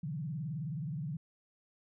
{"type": "tone with vibrato", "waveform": "sine", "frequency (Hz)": 150.9, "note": "D3", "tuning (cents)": 47, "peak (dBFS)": -35, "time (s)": [0.03, 1.17], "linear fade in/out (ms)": 5, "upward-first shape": "sine", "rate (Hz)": 19, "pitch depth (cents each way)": 250, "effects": []}